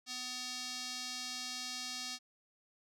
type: tone with band-pass filter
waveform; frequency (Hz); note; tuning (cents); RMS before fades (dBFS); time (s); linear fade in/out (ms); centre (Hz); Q
square; 251.2; B3; +30; -42; 0.06-2.19; 50; 5000; 2.2
effects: none